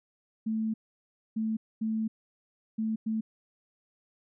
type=tone bursts at uneven times; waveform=sine; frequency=220.3 Hz; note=A3; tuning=2 cents sharp; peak=-27 dBFS; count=5; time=0.46-0.74 / 1.36-1.57 / 1.81-2.08 / 2.78-2.96 / 3.06-3.21 s; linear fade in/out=10 ms; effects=none